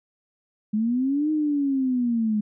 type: linear two-way sweep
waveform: sine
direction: up then down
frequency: 207.6 to 311.1 to 207.6 Hz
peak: -20 dBFS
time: 0.73-2.41 s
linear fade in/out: 10 ms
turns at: 1.31 s
effects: none